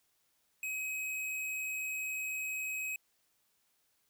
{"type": "tone", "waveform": "square", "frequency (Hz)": 2538, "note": "D#7", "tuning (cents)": 34, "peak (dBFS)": -36, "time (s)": [0.63, 2.96], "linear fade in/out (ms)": 2, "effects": ["white hiss -75 dBFS RMS until 4.09 s"]}